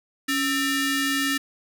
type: ring-modulated tone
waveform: sawtooth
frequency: 1041 Hz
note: C6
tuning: 9 cents flat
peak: -15 dBFS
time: 0.28-1.38 s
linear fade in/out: 10 ms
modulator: 763 Hz
effects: none